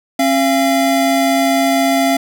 square tone pair together, 270.4 / 685.3 Hz, C#4 / F5, -43 / -33 cents, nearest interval octave + major third, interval 1610 cents, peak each -15 dBFS, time 0.19-2.17 s, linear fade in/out 5 ms, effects none

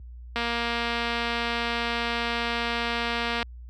click train, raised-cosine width 0.3 ms, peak -12 dBFS, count 722, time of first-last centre 0.36-3.428 s, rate 235 Hz, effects added 60 Hz sine -33 dBFS peak until 3.69 s + high-pass 80 Hz 12 dB/octave

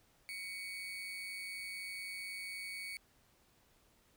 35% pulse tone with amplitude modulation, 2234 Hz, C#7, 13 cents sharp, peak -38 dBFS, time 0.29-2.97 s, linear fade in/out 0 ms, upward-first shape sine, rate 191 Hz, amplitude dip 45%, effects pink hiss -70 dBFS RMS until 4.16 s

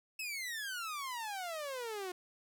sawtooth exponential sweep, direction down, 2637 to 354.2 Hz, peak -35 dBFS, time 0.19-2.12 s, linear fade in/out 5 ms, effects none

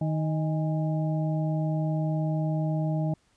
harmonic tone with a mistuned harmonic, 156.2 Hz, D#3, 7 cents sharp, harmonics 1 / 2 / 4 / 5, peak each -25 / -34 / -35 / -40 dBFS, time 0.01-3.14 s, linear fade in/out 5 ms, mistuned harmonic 5, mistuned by +79 cents, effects pink hiss -67 dBFS RMS until 3.36 s + resampled to 22050 Hz

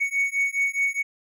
triangle beating tone pair, 2224 / 2228.8 Hz, C#7 / C#7, +5 / +9 cents, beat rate 4.8 Hz, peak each -23 dBFS, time 0-1.03 s, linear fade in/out 20 ms, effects none

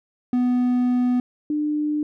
triangle / sine tone pair in turn, 247.8 / 299.6 Hz, B3 / D4, +6 / +35 cents, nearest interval minor third, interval 329 cents, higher second, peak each -15 / -20 dBFS, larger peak first, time 0.33-1.2 / 1.5-2.03 s, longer first, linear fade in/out 2 ms, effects none

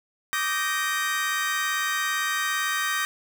35% pulse chord, Eb major seventh, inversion third, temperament just, 1166.7 / 1244.5 / 1555.6 / 1866.8 Hz, D6 / Eb6 / G6 / Bb6, -12 / 0 / -14 / +2 cents, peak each -29 / -32 / -28 / -26 dBFS, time 0.33-3.05 s, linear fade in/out 0 ms, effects none

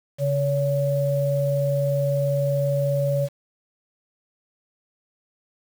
sine tone pair together, 140.1 / 565.4 Hz, C#3 / C#5, +19 / +34 cents, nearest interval 2 octaves, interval 2415 cents, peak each -22 dBFS, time 0.18-3.29 s, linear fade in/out 50 ms, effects 7-bit

